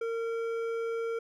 sine tone with hard clipping, 458.4 Hz, A#4, 29 cents flat, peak -32 dBFS, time 0.01-1.19 s, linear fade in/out 5 ms, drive 9 dB, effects none

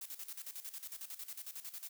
blue noise with tremolo, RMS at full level -45 dBFS, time 0.01-1.89 s, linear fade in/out 5 ms, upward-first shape square, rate 11 Hz, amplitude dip 75%, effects none

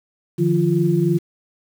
sine tone cluster, 150.4 / 173.5 / 346.1 Hz, D3 / F3 / F4, +42 / -11 / -16 cents, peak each -19 dBFS, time 0.38-1.19 s, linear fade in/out 20 ms, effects 7-bit

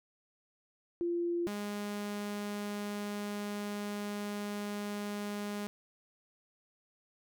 sine / sawtooth tone pair in turn, 344.8 / 205.8 Hz, F4 / G#3, -22 / -16 cents, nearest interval major sixth, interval 894 cents, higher first, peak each -30 / -32 dBFS, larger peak first, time 1.01-1.47 / 1.47-5.67 s, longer second, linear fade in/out 0 ms, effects none

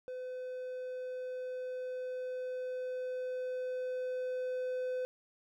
triangle tone with level ramp, 507 Hz, B4, 45 cents sharp, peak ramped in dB -37 to -31 dBFS, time 0.08-5.05 s, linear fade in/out 0 ms, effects none

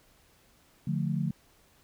sine chord, D minor, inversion none, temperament just, 146.83 / 176.2 / 220.2 Hz, D3 / F3 / A3, 0 / +16 / +2 cents, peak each -30 / -31 / -34 dBFS, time 0.87-1.31 s, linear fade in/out 5 ms, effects pink hiss -63 dBFS RMS until 1.83 s

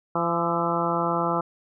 harmonic tone with a mistuned harmonic, 170.2 Hz, F3, 44 cents flat, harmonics 1 / 2 / 3 / 4 / 5 / 6 / 7 / 8, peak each -30 / -30 / -30 / -30 / -30 / -30 / -30 / -30 dBFS, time 0.15-1.41 s, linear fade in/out 5 ms, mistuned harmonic 8, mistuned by -51 cents, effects none

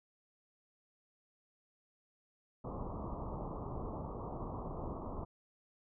pink low-pass noise, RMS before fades -42 dBFS, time 2.64-5.25 s, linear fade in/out 10 ms, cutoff 1200 Hz, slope 96 dB/octave, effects none

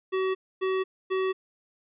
square tone bursts, 378.2 Hz, F#4, 38 cents sharp, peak -25 dBFS, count 3, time 0.12-1.33 s, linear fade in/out 20 ms, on 230 ms, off 260 ms, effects resampled to 8000 Hz

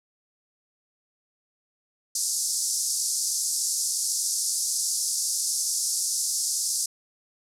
pink band-pass noise, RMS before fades -27 dBFS, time 2.15-6.86 s, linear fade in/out 5 ms, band 5000 to 11000 Hz, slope 48 dB/octave, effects none

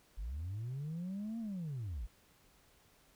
sine linear two-way sweep, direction up then down, 43.58 to 233.1 to 43.58 Hz, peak -36 dBFS, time 0.17-2.07 s, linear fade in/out 20 ms, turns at 1.39 s, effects tanh soft clip ceiling -36 dBFS + pink hiss -67 dBFS RMS until 3.15 s

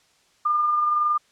sine tone with amplitude modulation, 1205 Hz, D6, 44 cents sharp, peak -17 dBFS, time 0.45-1.18 s, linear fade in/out 10 ms, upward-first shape sine, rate 21.5 Hz, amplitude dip 30%, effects white hiss -61 dBFS RMS until 1.31 s + low-pass 7000 Hz 12 dB/octave

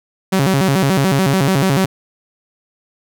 sawtooth tone with vibrato, 161.9 Hz, E3, 31 cents flat, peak -8 dBFS, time 0.32-1.86 s, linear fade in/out 10 ms, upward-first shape square, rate 6.9 Hz, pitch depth 280 cents each way, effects none

